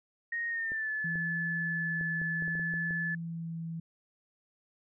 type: tone with pitch glide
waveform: sine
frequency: 1864.7 to 1729.8 Hz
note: A#6 to A6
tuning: 0 to -30 cents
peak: -31 dBFS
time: 0.32-3.15 s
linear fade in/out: 5 ms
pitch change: -130 cents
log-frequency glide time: 0.49-0.91 s
type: clicks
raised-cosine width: 2 ms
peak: -33 dBFS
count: 10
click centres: 0.719 / 1.156 / 2.011 / 2.216 / 2.423 / 2.48 / 2.553 / 2.595 / 2.739 / 2.908 s
type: tone with vibrato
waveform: sine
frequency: 166.4 Hz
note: E3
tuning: 17 cents sharp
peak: -35 dBFS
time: 1.04-3.8 s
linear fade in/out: 5 ms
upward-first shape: sine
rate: 0.66 Hz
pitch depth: 17 cents each way
effects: none